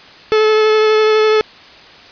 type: tone with vibrato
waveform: 45% pulse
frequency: 432.6 Hz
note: A4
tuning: 29 cents flat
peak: -9 dBFS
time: 0.32-1.41 s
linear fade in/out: 0 ms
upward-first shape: triangle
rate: 12 Hz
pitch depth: 15 cents each way
effects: white hiss -39 dBFS RMS until 2.11 s + resampled to 11025 Hz